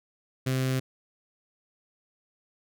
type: tone with notch filter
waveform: sawtooth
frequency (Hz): 130.6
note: C3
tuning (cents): -3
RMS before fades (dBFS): -27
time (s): 0.46-0.8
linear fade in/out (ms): 10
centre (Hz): 880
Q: 1.3
effects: none